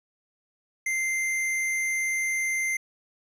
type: tone with hard clipping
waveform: sine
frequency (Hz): 2087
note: C7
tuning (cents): -5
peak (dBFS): -26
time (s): 0.86-2.77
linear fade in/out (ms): 5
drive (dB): 15
effects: resampled to 32000 Hz